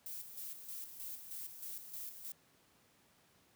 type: noise with tremolo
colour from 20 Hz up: violet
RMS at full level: -45 dBFS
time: 0.06-2.32 s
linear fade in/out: 2 ms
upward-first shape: square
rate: 3.2 Hz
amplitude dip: 55%
effects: pink hiss -69 dBFS RMS until 3.55 s + high-pass 100 Hz 12 dB/octave